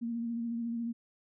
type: tone with vibrato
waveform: sine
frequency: 233.1 Hz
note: A#3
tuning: in tune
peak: -32 dBFS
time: 0.01-0.93 s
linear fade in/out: 20 ms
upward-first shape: sine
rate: 14 Hz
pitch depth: 28 cents each way
effects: none